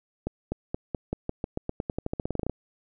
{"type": "accelerating click train", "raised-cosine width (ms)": 2, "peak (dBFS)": -15, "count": 22, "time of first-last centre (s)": [0.27, 2.496], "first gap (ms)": 250, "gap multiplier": 0.9, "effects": []}